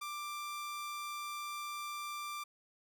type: tone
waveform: sawtooth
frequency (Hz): 1181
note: D6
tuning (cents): +9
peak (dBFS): -36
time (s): 0.01-2.44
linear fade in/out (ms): 10
effects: none